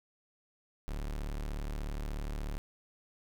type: tone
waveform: 40% pulse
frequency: 36.71 Hz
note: D1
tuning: in tune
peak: -34 dBFS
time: 0.88-2.58 s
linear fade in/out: 0 ms
effects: none